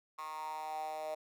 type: tone with high-pass filter sweep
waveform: 10% pulse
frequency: 155.56 Hz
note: D#3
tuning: in tune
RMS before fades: -41 dBFS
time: 0.18-1.15 s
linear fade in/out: 10 ms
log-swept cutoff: 1100 to 630 Hz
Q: 7.4
effects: none